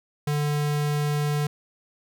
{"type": "tone", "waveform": "square", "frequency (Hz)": 147.5, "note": "D3", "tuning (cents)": 8, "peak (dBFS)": -23, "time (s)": [0.27, 1.47], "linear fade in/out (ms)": 5, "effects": []}